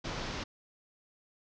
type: low-pass noise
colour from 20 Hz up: pink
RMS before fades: -38 dBFS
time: 0.04-0.44 s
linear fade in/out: 10 ms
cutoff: 6100 Hz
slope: 48 dB/octave
effects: none